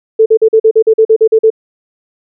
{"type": "tone bursts", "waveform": "sine", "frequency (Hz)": 442.4, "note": "A4", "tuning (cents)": 9, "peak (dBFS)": -3, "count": 12, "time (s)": [0.19, 1.503], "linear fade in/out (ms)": 10, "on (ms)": 70, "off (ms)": 43, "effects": []}